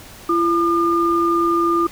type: tone pair together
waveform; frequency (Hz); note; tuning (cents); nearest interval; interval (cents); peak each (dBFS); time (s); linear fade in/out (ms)
sine; 338.9 / 1207.7; E4 / D6; +48 / +48; octave + minor seventh; 2200; -17; 0.29-1.87; 5
effects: pink hiss -40 dBFS RMS until 1.91 s